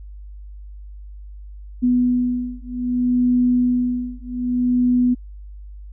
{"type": "beating tone pair", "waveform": "sine", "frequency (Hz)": [246.9, 247.53], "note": ["B3", "B3"], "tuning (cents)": [0, 4], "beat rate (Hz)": 0.63, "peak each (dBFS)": -19, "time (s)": [1.82, 5.15], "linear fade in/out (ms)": 20, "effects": ["added 50 Hz sine -34 dBFS peak until 5.92 s"]}